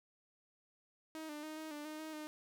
sawtooth tone with pitch steps, 315.9 / 298.1 / 310.5 / 314.3 / 295.6 / 307.9 / 314.2 / 305.2 Hz, D#4 / D4 / D#4 / D#4 / D4 / D#4 / D#4 / D#4, +26 / +26 / -3 / +18 / +11 / -18 / +17 / -33 cents, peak -40 dBFS, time 1.15-2.27 s, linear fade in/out 0 ms, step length 140 ms, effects none

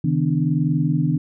sine tone cluster, 138.1 / 158.9 / 249.4 / 293.7 Hz, C#3 / D#3 / B3 / D4, -6 / +37 / +17 / 0 cents, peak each -23 / -19 / -25 / -25 dBFS, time 0.04-1.18 s, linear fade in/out 5 ms, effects none

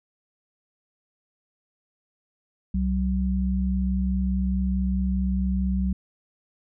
sine tone pair together, 64.79 / 189.4 Hz, C2 / F#3, -16 / +41 cents, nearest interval octave + perfect fifth, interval 1857 cents, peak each -24 dBFS, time 2.74-5.93 s, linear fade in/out 5 ms, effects none

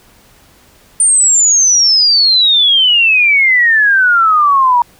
sine exponential sweep, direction down, 9060 to 944 Hz, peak -6 dBFS, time 1-4.82 s, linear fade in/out 2 ms, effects pink hiss -46 dBFS RMS until 4.99 s

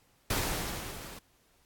pink noise with level ramp, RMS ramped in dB -29 to -47 dBFS, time 0.3-1.19 s, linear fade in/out 5 ms, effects pink hiss -67 dBFS RMS until 1.65 s + AAC 64 kbps

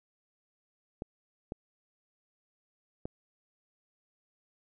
clicks, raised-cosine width 2 ms, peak -23 dBFS, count 3, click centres 1.021 / 1.521 / 3.055 s, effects none

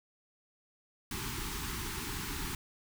pink band-stop noise, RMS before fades -38 dBFS, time 1.11-2.55 s, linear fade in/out 2 ms, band 420 to 820 Hz, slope 96 dB/octave, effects none

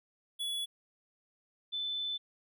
square / sine tone pair in turn, 3400 / 3516 Hz, G#7 / A7, +40 / -2 cents, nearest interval minor second, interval 58 cents, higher second, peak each -34 / -33 dBFS, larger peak second, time 0.39-0.66 / 1.72-2.18 s, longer second, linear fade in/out 20 ms, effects none

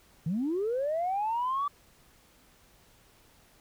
sine linear sweep, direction up, 146.83 to 1167 Hz, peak -26 dBFS, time 0.26-1.68 s, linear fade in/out 5 ms, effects tanh soft clip ceiling -23 dBFS + pink hiss -61 dBFS RMS until 3.6 s

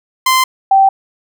sawtooth / sine tone pair in turn, 1038 / 777.6 Hz, C6 / G5, -14 / -14 cents, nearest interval perfect fourth, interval 500 cents, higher first, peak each -5 dBFS, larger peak neither, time 0.26-0.44 / 0.71-0.89 s, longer neither, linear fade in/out 5 ms, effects none

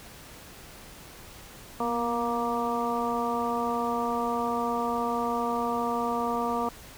harmonic tone with a mistuned harmonic, 235.4 Hz, A#3, 17 cents sharp, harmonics 1 / 2 / 3 / 4 / 5, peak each -32 / -32 / -32 / -32 / -32 dBFS, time 1.8-6.69 s, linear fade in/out 2 ms, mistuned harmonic 1, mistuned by +36 cents, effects pink hiss -47 dBFS RMS until 6.97 s

